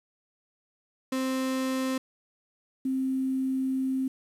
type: tone pair in turn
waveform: 35% pulse / sine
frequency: 261.6 / 263.3 Hz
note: C4 / C4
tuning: 0 / +11 cents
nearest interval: unison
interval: 11 cents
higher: second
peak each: -25 dBFS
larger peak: neither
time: 1.12-1.98 / 2.85-4.08 s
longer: second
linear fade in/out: 5 ms
effects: resampled to 32000 Hz + 9-bit